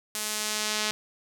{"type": "tone with band-pass filter sweep", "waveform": "sawtooth", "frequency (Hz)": 213.3, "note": "G#3", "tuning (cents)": 46, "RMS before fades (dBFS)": -30, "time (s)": [0.15, 0.91], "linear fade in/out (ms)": 0, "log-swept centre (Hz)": [10000, 4600], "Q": 0.8, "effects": []}